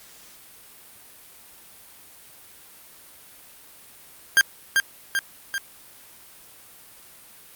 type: tone with echo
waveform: 40% pulse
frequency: 1596 Hz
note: G6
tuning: 31 cents sharp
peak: -11 dBFS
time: 4.37-4.41 s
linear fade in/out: 0 ms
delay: 390 ms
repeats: 3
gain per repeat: -4 dB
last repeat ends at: 5.58 s
effects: white hiss -48 dBFS RMS until 7.55 s + Opus 48 kbps